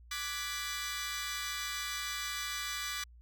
15% pulse chord, G# half-diminished seventh, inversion second, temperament equal with one note detuned, 1174.7 / 1480 / 1684.4 / 1975.5 Hz, D6 / F#6 / G#6 / B6, 0 / 0 / +24 / 0 cents, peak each -34 / -38 / -37 / -34 dBFS, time 0.11-3.04 s, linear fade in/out 5 ms, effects added 59 Hz sine -53 dBFS peak until 3.21 s

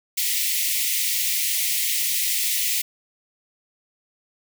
white high-pass noise, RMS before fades -23 dBFS, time 0.17-2.82 s, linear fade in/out 10 ms, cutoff 1900 Hz, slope 96 dB/octave, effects none

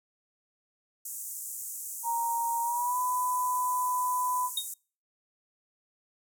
pink band-pass noise, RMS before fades -39 dBFS, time 1.05-4.74 s, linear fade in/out 5 ms, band 6800 to 16000 Hz, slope 48 dB/octave
sine tone with pitch glide, 932.3 to 999.2 Hz, A#5 to B5, 0 to +20 cents, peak -27 dBFS, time 2.03-4.5 s, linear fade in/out 50 ms, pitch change +120 cents, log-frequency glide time 2.62-2.98 s
square tone with exponential decay, 3729 Hz, A#7, in tune, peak -25 dBFS, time 4.57-4.69 s, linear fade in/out 5 ms, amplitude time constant 25 ms
effects noise-tail reverb RT60 0.4 s tail -25 dB re dry

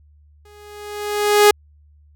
sawtooth tone with exponential growth, 415.2 Hz, G#4, in tune, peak -3 dBFS, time 0.45-1.51 s, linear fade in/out 5 ms, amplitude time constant 230 ms, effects added 74 Hz sine -48 dBFS peak until 2.15 s

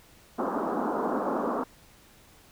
pink band-pass noise, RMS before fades -29 dBFS, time 0.38-1.64 s, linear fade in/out 10 ms, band 210 to 1300 Hz, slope 48 dB/octave, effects pink hiss -56 dBFS RMS until 2.51 s

